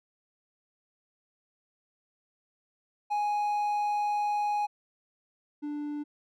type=tone pair in turn; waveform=triangle; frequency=830.6 / 294.5 Hz; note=G#5 / D4; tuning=0 / +5 cents; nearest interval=octave + tritone; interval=1795 cents; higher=first; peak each=-24 / -30 dBFS; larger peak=first; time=3.1-4.67 / 5.62-6.04 s; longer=first; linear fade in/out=20 ms; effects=none